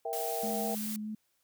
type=chord; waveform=sine; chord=E diminished; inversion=second; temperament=equal; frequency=466.2 / 659.3 / 784 Hz; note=Bb4 / E5 / G5; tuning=0 / 0 / 0 cents; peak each=-37 dBFS; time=0.05-0.75 s; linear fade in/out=5 ms
type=noise; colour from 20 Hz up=blue; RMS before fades=-39 dBFS; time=0.13-0.96 s; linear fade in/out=0 ms
type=tone with vibrato; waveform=sine; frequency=213.8 Hz; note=A3; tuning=49 cents flat; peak=-35 dBFS; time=0.43-1.15 s; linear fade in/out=5 ms; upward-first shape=sine; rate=4.8 Hz; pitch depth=15 cents each way
effects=white hiss -75 dBFS RMS until 1.43 s